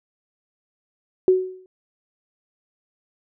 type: tone with exponential decay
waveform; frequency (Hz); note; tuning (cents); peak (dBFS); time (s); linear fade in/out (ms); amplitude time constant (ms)
sine; 371.9; F#4; +9; -9; 1.28-1.66; 1; 81
effects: none